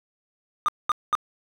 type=tone bursts; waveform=triangle; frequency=1214 Hz; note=D#6; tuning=43 cents flat; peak=-16 dBFS; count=3; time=0.66-1.152 s; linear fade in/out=0 ms; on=24 ms; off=210 ms; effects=none